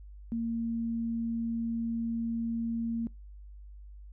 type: tone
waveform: sine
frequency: 230 Hz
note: A#3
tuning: 23 cents flat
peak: -29 dBFS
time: 0.32-3.07 s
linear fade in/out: 0 ms
effects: noise-tail reverb RT60 0.2 s tail -25 dB re dry + added 50 Hz sine -45 dBFS peak until 4.12 s